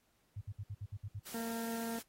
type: tone bursts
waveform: sine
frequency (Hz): 101.6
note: G#2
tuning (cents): -38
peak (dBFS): -39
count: 8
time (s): 0.36-1.197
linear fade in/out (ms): 10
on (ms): 53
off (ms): 59
type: noise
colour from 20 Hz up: white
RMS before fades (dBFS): -48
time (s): 1.25-2.03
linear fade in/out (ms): 20
type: harmonic tone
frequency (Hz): 229.3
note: A#3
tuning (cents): -28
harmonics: 1 / 2 / 3 / 4 / 6 / 7 / 8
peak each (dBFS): -39 / -45 / -49 / -51 / -55 / -56 / -57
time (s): 1.34-1.99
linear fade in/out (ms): 5
effects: pink hiss -75 dBFS RMS until 2.08 s + AAC 48 kbps